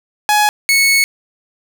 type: tone pair in turn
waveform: sawtooth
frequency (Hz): 840 / 2205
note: G#5 / C#7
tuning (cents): +19 / -10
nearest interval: octave + perfect fourth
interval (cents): 1671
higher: second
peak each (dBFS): -6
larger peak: neither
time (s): 0.29-0.49 / 0.69-1.04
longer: second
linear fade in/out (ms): 0
effects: none